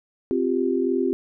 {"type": "chord", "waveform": "sine", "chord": "C suspended fourth", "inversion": "none", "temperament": "equal", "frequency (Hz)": [261.6, 349.2, 392], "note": ["C4", "F4", "G4"], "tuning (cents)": [0, 0, 0], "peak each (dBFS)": -24, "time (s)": [0.31, 1.13], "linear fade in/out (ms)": 0, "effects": []}